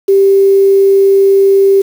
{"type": "tone with quantisation", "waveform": "sine", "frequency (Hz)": 392, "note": "G4", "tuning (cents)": 0, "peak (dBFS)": -4, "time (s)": [0.08, 1.82], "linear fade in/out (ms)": 10, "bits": 5, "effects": []}